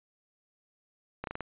slowing click train, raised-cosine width 0.5 ms, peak -20 dBFS, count 5, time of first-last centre 1.24-1.407 s, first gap 32 ms, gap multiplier 1.18, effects resampled to 8000 Hz

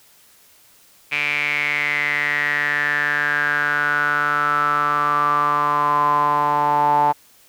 sawtooth tone with band-pass filter sweep, 146.83 Hz, D3, in tune, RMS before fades -19 dBFS, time 1.11-7.13 s, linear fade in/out 20 ms, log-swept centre 2400 to 860 Hz, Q 9.3, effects white hiss -52 dBFS RMS until 7.48 s

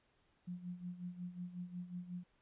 sine tone with tremolo, 178 Hz, F3, 33 cents sharp, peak -40 dBFS, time 0.47-2.24 s, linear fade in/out 10 ms, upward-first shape sine, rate 5.5 Hz, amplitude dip 75%, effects pink hiss -75 dBFS RMS until 2.41 s + resampled to 8000 Hz

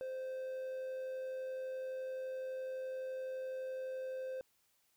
triangle tone with amplitude modulation, 520 Hz, C5, 11 cents flat, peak -36 dBFS, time 0.01-4.41 s, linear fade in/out 0 ms, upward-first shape sine, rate 91.8 Hz, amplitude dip 25%, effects white hiss -75 dBFS RMS until 4.96 s

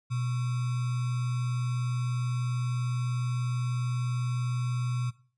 sine tone with sample-and-hold, 123.47 Hz, B2, in tune, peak -27 dBFS, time 0.1-5.11 s, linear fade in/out 20 ms, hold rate 1225 Hz, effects noise-tail reverb RT60 0.4 s tail -18 dB re dry + resampled to 22050 Hz

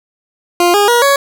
20% pulse tone with pitch steps, 349.9 / 409 / 478 / 558.6 Hz, F4 / G#4 / A#4 / C#5, +3 / -26 / +43 / +13 cents, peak -3 dBFS, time 0.6-1.16 s, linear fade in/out 2 ms, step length 140 ms, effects none

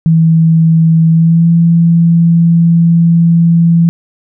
sine tone with pitch glide, 162.7 to 167.95 Hz, E3 to E3, -22 to +33 cents, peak -4 dBFS, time 0.06-3.89 s, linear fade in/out 0 ms, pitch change +55 cents, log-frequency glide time 1.1-1.49 s, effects none

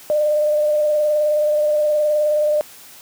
sine tone with vibrato, 601 Hz, D5, 40 cents sharp, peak -14 dBFS, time 0.1-2.61 s, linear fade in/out 0 ms, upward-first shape triangle, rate 19 Hz, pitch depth 28 cents each way, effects white hiss -42 dBFS RMS until 3.01 s + high-pass 100 Hz 12 dB/octave

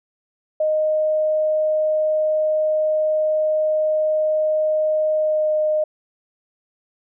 sine tone with pitch glide, 619 to 614.7 Hz, D#5 to D#5, -9 to -21 cents, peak -16 dBFS, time 0.6-5.84 s, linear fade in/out 5 ms, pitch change -12 cents, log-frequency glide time 5.15-5.55 s, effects none

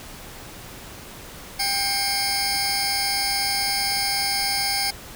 sawtooth tone cluster, 795 / 2159 / 4714 / 5210 Hz, G5 / C#7 / D8 / E8, +24 / -46 / +6 / -21 cents, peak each -24 dBFS, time 1.59-4.91 s, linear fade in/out 10 ms, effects pink hiss -40 dBFS RMS until 5.15 s

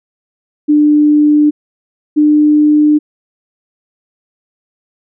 sine tone pair in turn, 298 / 299.9 Hz, D4 / D4, +25 / +36 cents, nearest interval unison, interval 11 cents, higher second, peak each -5 dBFS, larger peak neither, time 0.68-1.51 / 2.16-2.99 s, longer neither, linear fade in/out 20 ms, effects none

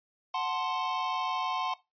square chord, F# diminished, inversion none, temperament equal, 740 / 880 / 1046.5 Hz, F#5 / A5 / C6, 0 / 0 / 0 cents, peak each -35 / -37 / -33 dBFS, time 0.34-1.74 s, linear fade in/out 5 ms, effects noise-tail reverb RT60 0.2 s tail -17 dB re dry + resampled to 11025 Hz

